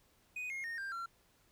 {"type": "tone with pitch steps", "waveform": "triangle", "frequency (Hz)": [2491, 2144, 1844.7, 1587.5, 1366.1], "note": ["D#7", "C7", "A#6", "G6", "F6"], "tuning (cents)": [1, 42, -19, 21, -39], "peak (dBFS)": -37, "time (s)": [0.36, 1.06], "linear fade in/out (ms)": 5, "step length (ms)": 140, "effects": ["pink hiss -70 dBFS RMS until 1.51 s"]}